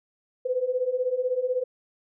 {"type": "beating tone pair", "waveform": "sine", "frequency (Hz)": [493.9, 509.9], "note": ["B4", "C5"], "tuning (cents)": [0, -45], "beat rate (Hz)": 16, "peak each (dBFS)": [-28, -25], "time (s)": [0.45, 1.64], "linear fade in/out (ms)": 10, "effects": []}